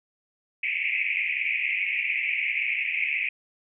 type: band-pass noise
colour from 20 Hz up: pink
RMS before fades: -27 dBFS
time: 0.63-3.29 s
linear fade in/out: 5 ms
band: 2100 to 2600 Hz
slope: 96 dB/octave
effects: none